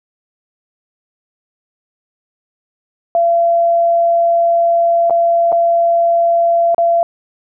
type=tone with dropouts; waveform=sine; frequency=680 Hz; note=F5; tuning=46 cents flat; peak=-9 dBFS; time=3.15-7.03 s; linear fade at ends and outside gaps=1 ms; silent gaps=5.098-5.106 / 5.52-5.526 / 6.746-6.781 s; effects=none